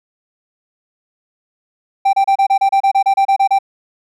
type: tone bursts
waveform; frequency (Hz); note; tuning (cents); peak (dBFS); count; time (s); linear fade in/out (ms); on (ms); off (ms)
triangle; 784; G5; 0; -7; 14; 2.05-3.588; 10; 82; 30
effects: none